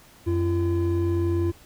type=tone pair together; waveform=triangle; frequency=90.19 / 340.5 Hz; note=F#2 / F4; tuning=-44 / -44 cents; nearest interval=octave + major seventh; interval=2300 cents; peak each=-21 dBFS; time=0.26-1.52 s; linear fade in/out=20 ms; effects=tanh soft clip ceiling -12 dBFS + pink hiss -52 dBFS RMS until 1.65 s